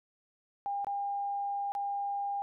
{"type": "tone with dropouts", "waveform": "sine", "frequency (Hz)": 804, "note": "G5", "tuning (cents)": 44, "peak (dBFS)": -31, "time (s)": [0.66, 2.42], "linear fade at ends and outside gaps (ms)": 0, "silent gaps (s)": [[0.846, 0.869], [1.72, 1.751]], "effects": []}